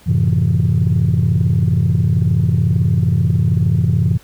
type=chord; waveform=sine; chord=F# half-diminished seventh; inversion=none; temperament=just; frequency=92.5 / 111 / 133.2 / 166.5 Hz; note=F#2 / A2 / C3 / E3; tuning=0 / +16 / +31 / +18 cents; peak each=-16 dBFS; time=0.06-4.18 s; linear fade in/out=20 ms; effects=tanh soft clip ceiling -6 dBFS + pink hiss -47 dBFS RMS until 4.23 s